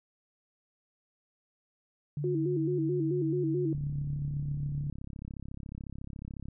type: tone with pitch glide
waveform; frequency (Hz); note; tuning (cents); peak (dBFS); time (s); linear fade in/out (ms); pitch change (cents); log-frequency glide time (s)
sine; 145.8 to 143.63; D3 to D3; -12 to -38; -31; 2.17-4.9; 2; -26; 2.69-3.95
type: tone with vibrato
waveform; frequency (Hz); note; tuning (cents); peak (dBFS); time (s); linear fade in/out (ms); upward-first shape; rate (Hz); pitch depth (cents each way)
sine; 341.3; F4; -40; -28; 2.24-3.73; 2; square; 4.6; 98
type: click train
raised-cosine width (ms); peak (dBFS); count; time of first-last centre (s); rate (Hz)
5; -29; 94; 3.75-6.485; 34
effects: none